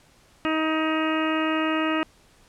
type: harmonic tone with a mistuned harmonic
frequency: 315.3 Hz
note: D#4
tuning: 23 cents sharp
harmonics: 1 / 2 / 3 / 4 / 5 / 6 / 7 / 8 / 9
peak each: -24 / -30 / -34 / -29 / -36 / -33 / -42 / -34 / -35 dBFS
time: 0.45-2.03 s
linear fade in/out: 0 ms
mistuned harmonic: 7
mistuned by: +20 cents
effects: pink hiss -57 dBFS RMS until 2.48 s + low-pass 10000 Hz 12 dB/octave